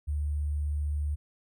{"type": "tone with sample-and-hold", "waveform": "sine", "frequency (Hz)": 73.7, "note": "D2", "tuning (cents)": 7, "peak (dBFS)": -27, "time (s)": [0.07, 1.16], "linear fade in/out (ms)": 20, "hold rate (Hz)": 8820, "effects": []}